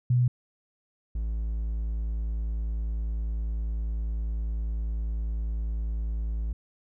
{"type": "tone pair in turn", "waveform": ["sine", "triangle"], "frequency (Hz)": [123.47, 55], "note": ["B2", "A1"], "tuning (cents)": [0, 0], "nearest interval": "octave + major second", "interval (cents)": 1400, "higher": "first", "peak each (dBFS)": [-19, -25], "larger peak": "first", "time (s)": [[0.1, 0.28], [1.15, 6.53]], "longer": "second", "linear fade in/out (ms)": 5, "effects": []}